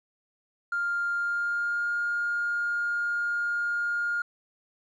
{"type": "tone with pitch glide", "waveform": "triangle", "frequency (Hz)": [1400, 1416.3], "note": ["F6", "F6"], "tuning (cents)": [4, 24], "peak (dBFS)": -22, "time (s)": [0.72, 4.22], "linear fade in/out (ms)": 5, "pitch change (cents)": 20, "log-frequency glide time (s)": [1.16, 1.91], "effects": ["tanh soft clip ceiling -23 dBFS", "resampled to 24000 Hz"]}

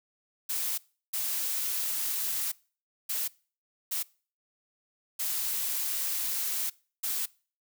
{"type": "noise bursts at uneven times", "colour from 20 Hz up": "blue", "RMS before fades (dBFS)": -31, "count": 6, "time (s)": [[0.49, 0.78], [1.13, 2.52], [3.09, 3.28], [3.91, 4.03], [5.19, 6.7], [7.03, 7.26]], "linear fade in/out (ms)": 10, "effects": ["noise-tail reverb RT60 0.4 s tail -23 dB re dry"]}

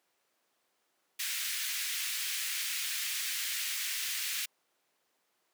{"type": "high-pass noise", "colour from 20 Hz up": "pink", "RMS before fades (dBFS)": -35, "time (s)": [1.19, 4.46], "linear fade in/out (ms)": 10, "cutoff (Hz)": 1900, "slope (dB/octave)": 24, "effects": ["pink hiss -75 dBFS RMS until 5.53 s", "high-pass 400 Hz 12 dB/octave"]}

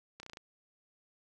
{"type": "slowing click train", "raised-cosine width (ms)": 0.2, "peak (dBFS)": -29, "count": 6, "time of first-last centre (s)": [0.2, 0.371], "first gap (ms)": 31, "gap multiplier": 1.05, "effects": []}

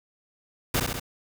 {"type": "noise with echo", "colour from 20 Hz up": "pink", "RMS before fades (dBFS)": -24, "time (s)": [0.74, 0.8], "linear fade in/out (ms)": 5, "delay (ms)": 66, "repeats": 3, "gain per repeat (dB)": -3, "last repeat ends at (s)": 0.998, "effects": []}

